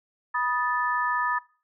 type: tone cluster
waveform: sine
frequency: 977 / 1244 / 1752 Hz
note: B5 / D#6 / A6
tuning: -19 / -1 / -8 cents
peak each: -28 dBFS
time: 0.34-1.39 s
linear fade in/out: 10 ms
effects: noise-tail reverb RT60 0.4 s tail -21 dB re dry